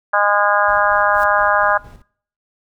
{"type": "harmonic tone", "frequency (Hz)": 204.9, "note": "G#3", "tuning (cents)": -23, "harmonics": [3, 4, 5, 6, 7, 8], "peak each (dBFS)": [-19, -19, -19, -19, -19, -19], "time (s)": [0.13, 1.78], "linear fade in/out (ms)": 10}
{"type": "noise with tremolo", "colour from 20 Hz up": "brown", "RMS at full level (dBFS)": -38, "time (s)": [0.68, 2.02], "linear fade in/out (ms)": 2, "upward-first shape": "square", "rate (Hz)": 4.3, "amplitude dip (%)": 55}
{"type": "noise with exponential growth", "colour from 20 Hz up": "white", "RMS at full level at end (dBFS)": -36, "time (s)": [1.06, 1.24], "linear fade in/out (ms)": 5, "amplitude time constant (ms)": 38}
{"effects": ["noise-tail reverb RT60 0.6 s tail -24 dB re dry"]}